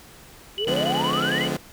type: exponential sweep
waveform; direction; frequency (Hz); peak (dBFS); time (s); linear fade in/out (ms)
sine; up; 381 to 2203; -24; 0.57-1.46; 50
type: tone bursts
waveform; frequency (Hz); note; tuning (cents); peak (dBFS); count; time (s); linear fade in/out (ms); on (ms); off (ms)
sine; 2960; F#7; 0; -26; 10; 0.58-1.475; 0; 67; 25
type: chord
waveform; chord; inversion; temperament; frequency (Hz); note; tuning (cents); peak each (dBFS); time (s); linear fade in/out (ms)
20% pulse; D diminished seventh; none; just; 146.83 / 176.2 / 211.4 / 253.7; D3 / F3 / Ab3 / Cb4; 0 / +16 / +31 / +47; -25; 0.67-1.57; 5
effects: pink hiss -47 dBFS RMS until 1.72 s